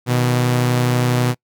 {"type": "tone pair together", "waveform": "sawtooth", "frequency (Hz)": [123.47, 155.56], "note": ["B2", "D#3"], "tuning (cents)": [0, 0], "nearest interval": "major third", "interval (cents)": 400, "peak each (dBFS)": [-11, -21], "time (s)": [0.06, 1.35], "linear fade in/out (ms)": 50, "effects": ["noise-tail reverb RT60 0.1 s tail -25 dB re dry"]}